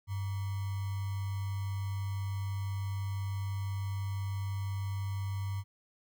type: tone with sample-and-hold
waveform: sine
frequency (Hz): 98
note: G2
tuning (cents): 0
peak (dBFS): -32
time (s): 0.07-5.64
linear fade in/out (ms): 50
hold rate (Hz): 1050
effects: none